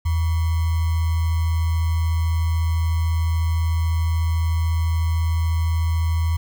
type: tone with sample-and-hold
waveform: sine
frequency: 81.9 Hz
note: E2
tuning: 11 cents flat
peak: -17 dBFS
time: 0.05-6.37 s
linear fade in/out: 10 ms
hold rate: 1050 Hz
effects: none